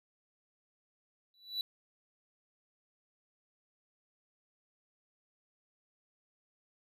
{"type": "tone with exponential growth", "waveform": "triangle", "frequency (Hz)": 3951, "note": "B7", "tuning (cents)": 0, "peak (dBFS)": -28, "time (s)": [1.34, 1.61], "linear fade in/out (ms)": 1, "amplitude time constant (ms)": 57, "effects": []}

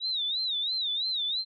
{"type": "tone with vibrato", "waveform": "sine", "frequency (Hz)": 3792, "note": "A#7", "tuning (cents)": 29, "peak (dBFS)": -27, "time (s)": [0, 1.45], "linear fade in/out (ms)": 50, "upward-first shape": "sine", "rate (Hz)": 3, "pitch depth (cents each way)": 150, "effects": []}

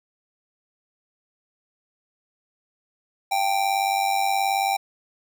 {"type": "tone with amplitude modulation", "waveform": "square", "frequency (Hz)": 784, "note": "G5", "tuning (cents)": 0, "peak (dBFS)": -18, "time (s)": [3.31, 4.77], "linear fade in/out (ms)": 10, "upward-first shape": "sine", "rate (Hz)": 98.7, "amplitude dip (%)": 65, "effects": []}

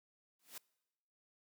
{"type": "noise with exponential growth", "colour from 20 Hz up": "white", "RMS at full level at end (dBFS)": -44, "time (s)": [0.39, 0.58], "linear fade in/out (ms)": 5, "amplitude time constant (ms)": 41, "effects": ["noise-tail reverb RT60 1.0 s tail -24 dB re dry", "high-pass 150 Hz 12 dB/octave"]}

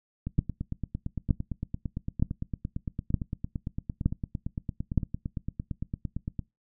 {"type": "two click trains", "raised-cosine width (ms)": 5, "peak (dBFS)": [-10, -19], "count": [6, 55], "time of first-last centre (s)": [[0.39, 4.977], [0.27, 6.392]], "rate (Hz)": [1.09, 8.82], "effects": ["noise-tail reverb RT60 0.2 s tail -22 dB re dry"]}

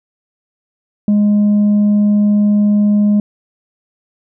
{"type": "tone with tanh clipping", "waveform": "sine", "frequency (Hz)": 207.1, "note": "G#3", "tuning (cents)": -5, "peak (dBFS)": -9, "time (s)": [1.08, 3.2], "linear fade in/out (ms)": 2, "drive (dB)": 2, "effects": []}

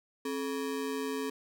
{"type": "ring-modulated tone", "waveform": "square", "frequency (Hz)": 350, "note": "F4", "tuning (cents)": 4, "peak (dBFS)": -30, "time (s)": [0.25, 1.3], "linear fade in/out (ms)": 5, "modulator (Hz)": 81.2, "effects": []}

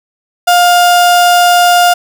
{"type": "tone", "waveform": "35% pulse", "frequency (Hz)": 706, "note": "F5", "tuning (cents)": 19, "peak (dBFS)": -3, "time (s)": [0.47, 1.94], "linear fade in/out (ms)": 10, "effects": []}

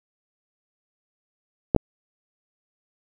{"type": "clicks", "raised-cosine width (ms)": 2, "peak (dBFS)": -4, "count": 2, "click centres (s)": [1.748, 1.763], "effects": []}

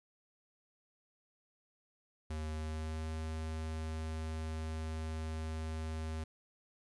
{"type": "tone with pitch glide", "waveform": "square", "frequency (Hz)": [77.78, 79.32], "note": ["D#2", "D#2"], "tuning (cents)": [0, 34], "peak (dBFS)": -38, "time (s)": [2.3, 6.24], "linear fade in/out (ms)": 5, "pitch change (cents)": 34, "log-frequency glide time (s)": [2.5, 3.09], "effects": ["resampled to 24000 Hz", "12-bit"]}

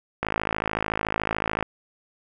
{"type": "click train", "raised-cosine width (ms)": 0.5, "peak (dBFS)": -9, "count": 76, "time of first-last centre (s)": [0.23, 1.627], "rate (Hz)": 53.7, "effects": []}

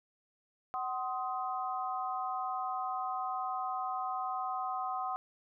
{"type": "chord", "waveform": "sine", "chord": "C diminished", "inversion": "second", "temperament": "just", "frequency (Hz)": [753.5, 1046.5, 1255.8], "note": ["Gb5", "C6", "Eb6"], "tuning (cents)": [31, 0, 16], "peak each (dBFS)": [-36, -39, -38], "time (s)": [0.74, 5.16], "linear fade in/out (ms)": 0, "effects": []}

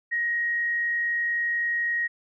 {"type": "tone with frequency modulation", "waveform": "sine", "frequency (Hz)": 1884, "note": "A#6", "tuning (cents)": 18, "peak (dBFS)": -23, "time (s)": [0.11, 2.08], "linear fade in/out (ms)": 20, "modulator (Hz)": 48.4, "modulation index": 0.22, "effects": []}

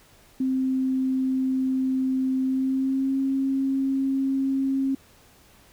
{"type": "tone with pitch glide", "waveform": "sine", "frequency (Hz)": [261.6, 269.3], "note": ["C4", "C#4"], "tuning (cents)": [0, -50], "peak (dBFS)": -21, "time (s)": [0.4, 4.95], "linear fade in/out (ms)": 5, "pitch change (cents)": 50, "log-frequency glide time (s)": [2.43, 3.17], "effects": ["pink hiss -55 dBFS RMS until 5.72 s"]}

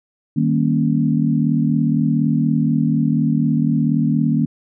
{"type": "chord", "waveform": "sine", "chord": "Eb dominant seventh", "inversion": "none", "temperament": "equal", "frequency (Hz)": [155.56, 196, 233.1, 277.2], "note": ["Eb3", "G3", "Bb3", "Db4"], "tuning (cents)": [0, 0, 0, 0], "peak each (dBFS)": [-18, -24, -18, -21], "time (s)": [0.36, 4.46], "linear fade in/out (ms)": 10, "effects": []}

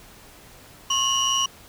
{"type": "tone cluster", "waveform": "sine", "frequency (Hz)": [1084, 2863, 2987, 5760], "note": ["C#6", "F7", "F#7", "F#8"], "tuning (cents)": [-39, 42, 16, -47], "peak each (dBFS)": -24, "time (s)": [0.9, 1.46], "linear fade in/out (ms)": 5, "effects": ["tanh soft clip ceiling -14 dBFS", "pink hiss -48 dBFS RMS until 1.68 s"]}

